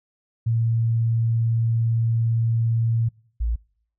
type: tone pair in turn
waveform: sine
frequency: 114.7 / 57.02 Hz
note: A#2 / A#1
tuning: -28 / -38 cents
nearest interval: octave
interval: 1210 cents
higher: first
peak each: -18 / -20 dBFS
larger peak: first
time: 0.46-3.09 / 3.4-3.56 s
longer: first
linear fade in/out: 10 ms
effects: noise-tail reverb RT60 0.6 s tail -25 dB re dry